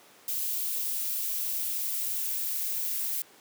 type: noise with high-pass filter sweep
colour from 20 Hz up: violet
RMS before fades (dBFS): -31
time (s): 0.28-3.22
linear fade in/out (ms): 2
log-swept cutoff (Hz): 2800 to 1600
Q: 1.3
effects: pink hiss -55 dBFS RMS until 3.4 s + high-pass 300 Hz 12 dB/octave